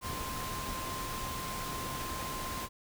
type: tone in noise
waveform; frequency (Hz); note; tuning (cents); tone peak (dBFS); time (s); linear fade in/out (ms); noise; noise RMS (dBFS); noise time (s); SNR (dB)
sine; 1046.5; C6; 0; -40; 0.01-2.69; 50; pink; -39; 0.01-2.69; -4
effects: none